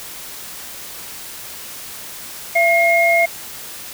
sine tone pair together, 676 / 2146 Hz, E5 / C7, +43 / +43 cents, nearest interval octave + minor sixth, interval 2000 cents, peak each -14 dBFS, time 2.55-3.26 s, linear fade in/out 10 ms, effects white hiss -33 dBFS RMS until 3.93 s

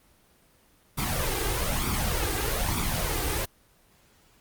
pink noise with flanger, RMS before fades -27 dBFS, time 0.97-3.46 s, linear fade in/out 20 ms, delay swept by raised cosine 0.85 to 2.55 ms, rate 1.1 Hz, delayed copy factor +0.75, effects pink hiss -61 dBFS RMS until 4.4 s + Opus 24 kbps

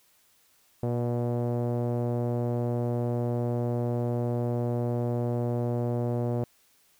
sawtooth tone with low-pass filter, 120 Hz, B2, 49 cents flat, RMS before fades -28 dBFS, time 0.83-6.44 s, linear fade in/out 0 ms, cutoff 590 Hz, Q 1.9, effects white hiss -64 dBFS RMS until 6.99 s

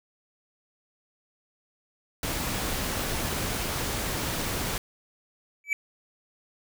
pink noise, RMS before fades -30 dBFS, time 2.23-4.78 s, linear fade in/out 2 ms
triangle tone with exponential growth, 2300 Hz, D7, 37 cents flat, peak -17 dBFS, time 5.64-5.73 s, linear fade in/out 1 ms, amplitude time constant 18 ms
effects none

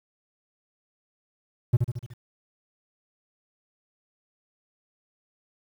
triangle tone with echo, 120 Hz, B2, 49 cents flat, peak -12 dBFS, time 1.73-1.77 s, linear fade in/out 10 ms, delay 74 ms, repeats 5, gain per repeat -5 dB, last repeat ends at 2.14 s, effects 9-bit

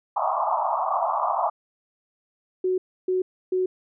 pink band-pass noise, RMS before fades -24 dBFS, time 0.16-1.5 s, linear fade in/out 10 ms, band 630 to 1200 Hz, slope 96 dB/octave
sine tone bursts, 370 Hz, F#4, in tune, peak -20 dBFS, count 3, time 2.64-3.66 s, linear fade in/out 5 ms, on 140 ms, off 300 ms
effects none

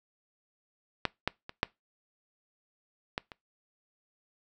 clicks, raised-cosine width 0.3 ms, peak -10 / -11 / -24 / -8 / -15 / -27 dBFS, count 6, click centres 1.053 / 1.276 / 1.494 / 1.631 / 3.179 / 3.318 s, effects noise-tail reverb RT60 0.2 s tail -23 dB re dry

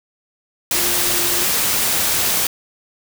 sine tone in noise, 350.7 Hz, F4, 7 cents sharp, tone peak -29 dBFS, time 0.75-1.45 s, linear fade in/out 2 ms, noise white, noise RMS -18 dBFS, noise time 0.71-2.47 s, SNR -14 dB, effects none

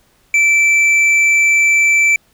sine tone with hard clipping, 2328 Hz, D7, 16 cents flat, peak -10 dBFS, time 0.34-2.16 s, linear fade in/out 2 ms, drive 5 dB, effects pink hiss -55 dBFS RMS until 2.33 s

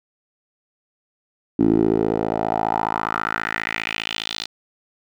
10% pulse tone with band-pass filter sweep, 54.8 Hz, A1, 6 cents flat, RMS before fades -22 dBFS, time 1.59-4.46 s, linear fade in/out 5 ms, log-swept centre 290 to 4200 Hz, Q 3.5, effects none

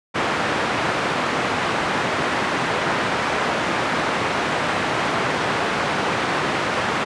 white band-pass noise, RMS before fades -22 dBFS, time 0.14-7.05 s, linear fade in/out 20 ms, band 120 to 1600 Hz, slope 12 dB/octave, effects resampled to 22050 Hz

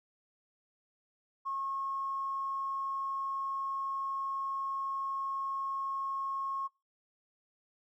triangle tone with tanh clipping, 1087 Hz, C#6, 34 cents flat, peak -33 dBFS, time 1.45-6.68 s, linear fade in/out 20 ms, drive 3 dB, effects noise-tail reverb RT60 0.3 s tail -22 dB re dry

